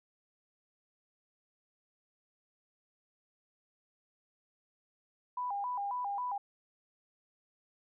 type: tone with vibrato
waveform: sine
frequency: 893 Hz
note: A5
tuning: 25 cents sharp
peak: -33 dBFS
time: 5.37-6.38 s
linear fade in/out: 5 ms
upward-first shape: square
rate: 3.7 Hz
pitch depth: 180 cents each way
effects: none